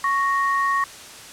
sine tone pair together, 1108.8 / 1864.7 Hz, C#6 / A#6, 0 / 0 cents, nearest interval major sixth, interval 900 cents, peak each -19 / -24 dBFS, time 0.04-0.84 s, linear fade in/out 2 ms, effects white hiss -40 dBFS RMS until 1.32 s + low-pass 9000 Hz 12 dB/octave

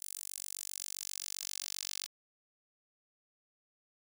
10% pulse tone with high-pass filter sweep, 47.59 Hz, F#1, 49 cents sharp, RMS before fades -42 dBFS, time 0-2.07 s, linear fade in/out 20 ms, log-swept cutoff 9000 to 4700 Hz, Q 1.3, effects none

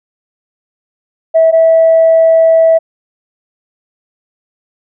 sine tone pair in turn, 650 / 652.5 Hz, E5 / E5, -24 / -18 cents, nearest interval unison, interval 6 cents, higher second, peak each -3 dBFS, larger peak neither, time 1.34-1.52 / 1.52-2.79 s, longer second, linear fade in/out 20 ms, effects tanh soft clip ceiling 0 dBFS

